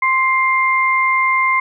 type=tone pair together; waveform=sine; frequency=1050 / 2100 Hz; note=C6 / C7; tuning=+6 / +6 cents; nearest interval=octave; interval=1200 cents; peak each=-15 dBFS; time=0.02-1.6 s; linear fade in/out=5 ms; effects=none